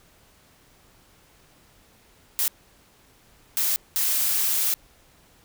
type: noise bursts at uneven times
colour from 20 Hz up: blue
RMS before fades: -23 dBFS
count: 3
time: 2.39-2.48 / 3.57-3.76 / 3.96-4.74 s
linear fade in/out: 0 ms
effects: pink hiss -57 dBFS RMS until 5.44 s